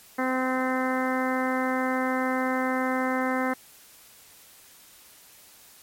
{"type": "harmonic tone", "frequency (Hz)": 258.1, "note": "C4", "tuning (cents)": -23, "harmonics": [1, 2, 3, 4, 5, 6, 7, 8], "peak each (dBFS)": [-27, -30, -32, -33, -34, -35, -35, -36], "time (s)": [0.18, 3.54], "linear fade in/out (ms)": 10, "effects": ["white hiss -52 dBFS RMS until 5.82 s", "MP3 64 kbps"]}